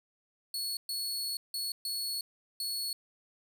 sawtooth tone bursts at uneven times, 4383 Hz, C#8, 20 cents flat, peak -30 dBFS, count 5, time 0.54-0.77 / 0.89-1.37 / 1.54-1.72 / 1.85-2.21 / 2.6-2.93 s, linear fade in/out 2 ms, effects 12-bit

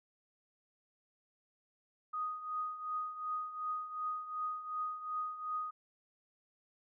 sine tone with tremolo, 1244.5 Hz, D#6, in tune, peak -33 dBFS, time 2.13-5.71 s, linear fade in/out 10 ms, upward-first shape triangle, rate 2.7 Hz, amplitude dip 75%, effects none

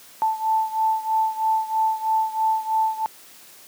sine beating tone pair, 880 / 883.1 Hz, A5 / A5, 0 / +6 cents, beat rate 3.1 Hz, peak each -21 / -24 dBFS, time 0.22-3.06 s, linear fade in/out 0 ms, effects white hiss -47 dBFS RMS until 3.67 s + high-pass 150 Hz 12 dB/octave

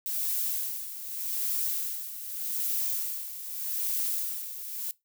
violet noise with tremolo, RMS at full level -29 dBFS, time 0.06-4.91 s, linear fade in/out 0 ms, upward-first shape sine, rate 0.83 Hz, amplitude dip 70%, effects noise-tail reverb RT60 0.2 s tail -21 dB re dry

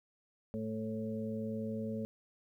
harmonic tone with a mistuned harmonic, 110 Hz, A2, in tune, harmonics 1 / 2 / 4 / 5, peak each -44 / -37 / -43 / -44 dBFS, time 0.54-2.05 s, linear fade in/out 0 ms, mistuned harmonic 1, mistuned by -18 cents, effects 12-bit

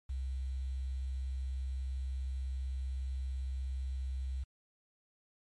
sine tone with quantisation, 65.41 Hz, C2, in tune, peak -34 dBFS, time 0.09-4.44 s, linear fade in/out 10 ms, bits 10, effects MP3 48 kbps

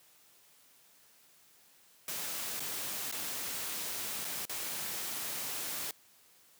white noise with dropouts, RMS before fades -38 dBFS, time 2.08-5.91 s, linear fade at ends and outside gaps 1 ms, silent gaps 2.596-2.603 / 3.114-3.124 / 4.246-4.25 / 4.453-4.495 s, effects white hiss -63 dBFS RMS until 6.59 s + high-pass 100 Hz 12 dB/octave

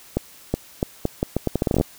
accelerating click train, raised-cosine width 2 ms, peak -6 dBFS, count 16, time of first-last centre 0.17-1.811 s, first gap 370 ms, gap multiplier 0.78, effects white hiss -47 dBFS RMS until 1.98 s

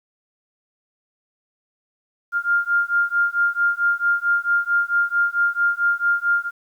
sine beating tone pair, 1400 / 1404.5 Hz, F6 / F6, +4 / +9 cents, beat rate 4.5 Hz, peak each -20 dBFS, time 2.32-6.51 s, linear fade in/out 50 ms, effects 9-bit

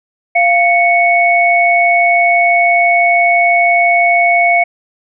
sine tone pair together, 693.9 / 2217 Hz, F5 / C#7, -11 / 0 cents, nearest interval octave + minor sixth, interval 2011 cents, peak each -10 dBFS, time 0.35-4.64 s, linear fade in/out 10 ms, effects none

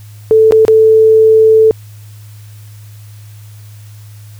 sine tone with dropouts, 440 Hz, A4, in tune, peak -3 dBFS, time 0.31-1.71 s, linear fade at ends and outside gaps 0 ms, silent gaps 0.51-0.522 / 0.651-0.681 s, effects added 105 Hz sine -31 dBFS peak until 4.39 s + white hiss -45 dBFS RMS until 4.39 s

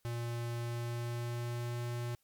square tone with pitch glide, 118.3 to 119.95 Hz, A#2 to A#2, +26 to +50 cents, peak -36 dBFS, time 0.05-2.15 s, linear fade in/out 0 ms, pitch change +24 cents, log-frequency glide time 0.59-1.82 s, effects white hiss -75 dBFS RMS until 2.23 s + MP3 96 kbps

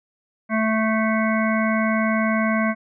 harmonic tone, 220 Hz, A3, in tune, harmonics 1 / 3 / 5 / 7 / 9 / 10, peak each -20 / -25 / -27 / -28 / -30 / -30 dBFS, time 0.49-2.75 s, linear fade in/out 50 ms, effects none

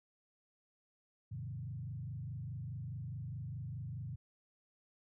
sine tone with frequency modulation, 123.3 Hz, B2, 2 cents flat, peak -40 dBFS, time 1.31-4.16 s, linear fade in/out 10 ms, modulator 24.8 Hz, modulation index 1.3, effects none

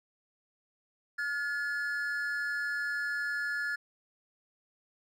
triangle tone pair together, 1425.6 / 1713 Hz, F6 / A6, +35 / -47 cents, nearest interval minor third, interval 318 cents, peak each -33 / -31 dBFS, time 1.18-3.76 s, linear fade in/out 10 ms, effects none

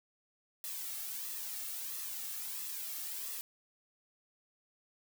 blue noise with flanger, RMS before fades -41 dBFS, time 0.64-3.41 s, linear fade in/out 0 ms, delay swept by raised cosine 1.3 to 2.06 ms, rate 1.5 Hz, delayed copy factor -0.55, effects none

